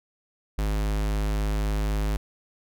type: tone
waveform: square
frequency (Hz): 51.91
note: G#1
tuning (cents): 0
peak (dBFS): -24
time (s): 0.58-2.17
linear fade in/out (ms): 5
effects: none